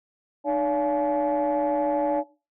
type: tone cluster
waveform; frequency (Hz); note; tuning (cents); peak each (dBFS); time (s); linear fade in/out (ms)
sine; 302.8 / 571 / 688 / 852; D#4 / D5 / F5 / G#5; -47 / -49 / -26 / +44; -26 / -23 / -31 / -26; 0.44-2.24; 50
effects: noise-tail reverb RT60 0.3 s tail -18 dB re dry + tanh soft clip ceiling -16 dBFS